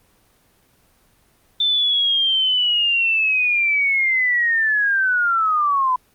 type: linear sweep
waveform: sine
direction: down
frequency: 3561 to 997 Hz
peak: -15 dBFS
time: 1.6-5.96 s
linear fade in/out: 5 ms
effects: pink hiss -58 dBFS RMS until 6.14 s + Opus 24 kbps